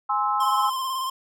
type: chord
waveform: sine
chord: Ab augmented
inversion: none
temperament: equal with one note detuned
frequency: 830.6 / 1046.5 / 1304.1 Hz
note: Ab5 / C6 / E6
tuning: 0 / 0 / -19 cents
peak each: -25 dBFS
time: 0.09-0.7 s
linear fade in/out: 10 ms
type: tone with vibrato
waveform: square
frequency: 1046.5 Hz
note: C6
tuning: in tune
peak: -26 dBFS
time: 0.4-1.1 s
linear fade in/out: 5 ms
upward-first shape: square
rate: 18 Hz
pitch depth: 28 cents each way
effects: none